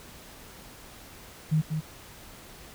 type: tone with echo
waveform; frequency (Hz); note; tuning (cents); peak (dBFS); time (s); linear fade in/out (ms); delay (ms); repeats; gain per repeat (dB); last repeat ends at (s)
sine; 156; D#3; +5; -20; 1.51-1.62; 20; 190; 1; -6; 1.81
effects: pink hiss -48 dBFS RMS until 2.74 s